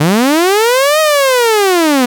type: linear two-way sweep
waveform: sawtooth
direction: up then down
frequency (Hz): 138.59 to 633 to 239.4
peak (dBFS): -4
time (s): 0-2.06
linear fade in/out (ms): 10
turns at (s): 1
effects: none